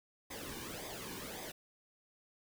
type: noise with flanger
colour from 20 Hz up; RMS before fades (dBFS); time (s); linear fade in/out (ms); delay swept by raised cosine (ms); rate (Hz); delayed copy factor
pink; -45; 0.3-1.52; 10; 0.7 to 1.55; 1.8; -0.7
effects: none